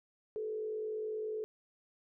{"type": "tone with frequency modulation", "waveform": "sine", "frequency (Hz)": 432.8, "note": "A4", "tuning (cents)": -29, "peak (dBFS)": -35, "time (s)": [0.36, 1.44], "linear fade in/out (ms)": 0, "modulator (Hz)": 49.8, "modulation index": 0.49, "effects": []}